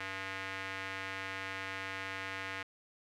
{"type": "tone with band-pass filter", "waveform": "square", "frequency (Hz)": 96.1, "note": "G2", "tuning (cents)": -34, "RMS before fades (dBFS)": -41, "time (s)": [0, 2.63], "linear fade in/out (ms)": 5, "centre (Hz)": 2000, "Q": 1.9, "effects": []}